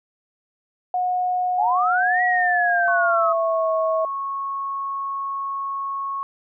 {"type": "tone with pitch glide", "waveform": "sine", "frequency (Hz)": [727, 644], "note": ["F#5", "E5"], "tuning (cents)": [-31, -41], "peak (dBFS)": -19, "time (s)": [0.94, 4.05], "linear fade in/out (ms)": 2, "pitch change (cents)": -210, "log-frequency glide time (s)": [2.33, 3.71]}
{"type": "linear two-way sweep", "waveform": "sine", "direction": "up then down", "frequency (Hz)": [772, 1940, 1249], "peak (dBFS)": -19, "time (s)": [1.58, 3.33], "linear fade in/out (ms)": 10, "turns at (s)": 2.23}
{"type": "tone", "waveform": "sine", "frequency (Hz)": 1100, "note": "C#6", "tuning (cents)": -14, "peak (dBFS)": -24, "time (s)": [2.88, 6.23], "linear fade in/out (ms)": 0}
{"effects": []}